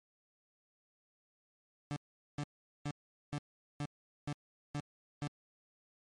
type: tone bursts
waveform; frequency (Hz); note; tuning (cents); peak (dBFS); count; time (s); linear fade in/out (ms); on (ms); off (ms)
30% pulse; 145.9; D3; -11; -33; 8; 1.91-5.274; 0; 53; 420
effects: low-pass 9000 Hz 12 dB/octave + MP3 48 kbps